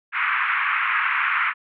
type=band-pass noise; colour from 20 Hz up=pink; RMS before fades=-22 dBFS; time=0.12-1.54 s; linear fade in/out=50 ms; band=1100 to 2500 Hz; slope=48 dB/octave; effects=none